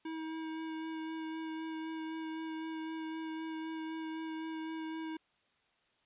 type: tone with vibrato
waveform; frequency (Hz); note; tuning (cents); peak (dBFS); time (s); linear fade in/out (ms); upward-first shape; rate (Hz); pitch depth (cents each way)
square; 319.7; D#4; +47; -39; 0.05-5.17; 5; sine; 3.9; 12
effects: white hiss -73 dBFS RMS until 6.05 s + resampled to 8000 Hz